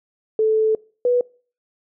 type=tone pair in turn; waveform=sine; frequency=437.1 / 490.6 Hz; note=A4 / B4; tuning=-11 / -12 cents; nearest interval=major second; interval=199 cents; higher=second; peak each=-14 dBFS; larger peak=neither; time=0.39-0.75 / 1.05-1.21 s; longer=first; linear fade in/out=2 ms; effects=noise-tail reverb RT60 0.4 s tail -24 dB re dry